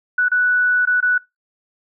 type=tone with dropouts; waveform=sine; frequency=1480 Hz; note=F#6; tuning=in tune; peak=-13 dBFS; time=0.18-1.18 s; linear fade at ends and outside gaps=5 ms; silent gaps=0.285-0.316 / 0.854-0.872 / 1.005-1.026 s; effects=noise-tail reverb RT60 0.2 s tail -22 dB re dry